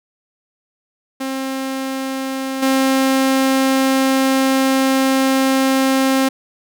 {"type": "tone with level steps", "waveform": "sawtooth", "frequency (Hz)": 266.3, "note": "C4", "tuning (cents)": 31, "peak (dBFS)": [-17, -9], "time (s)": [1.2, 6.29], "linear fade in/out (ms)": 10, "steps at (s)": 2.62, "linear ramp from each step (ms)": 10, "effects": []}